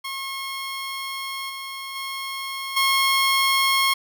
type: tone with level steps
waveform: 15% pulse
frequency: 1082 Hz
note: C#6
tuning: 42 cents flat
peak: -22 / -25 / -22 / -11 dBFS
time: 0.04-3.94 s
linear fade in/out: 10 ms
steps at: 1.49 / 1.95 / 2.76 s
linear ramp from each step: 10 ms
effects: none